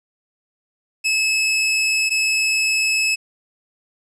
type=tone pair in turn; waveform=sawtooth; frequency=2593 / 2593 Hz; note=E7 / E7; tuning=-29 / -29 cents; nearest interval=unison; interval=0 cents; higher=neither; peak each=-13 dBFS; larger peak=neither; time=1.04-2.1 / 2.1-3.16 s; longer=neither; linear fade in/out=20 ms; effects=resampled to 22050 Hz + 9-bit